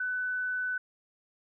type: tone with vibrato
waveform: sine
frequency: 1500 Hz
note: F#6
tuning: 23 cents sharp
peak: -29 dBFS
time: 0-0.78 s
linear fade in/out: 5 ms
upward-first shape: triangle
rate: 20 Hz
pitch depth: 8 cents each way
effects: none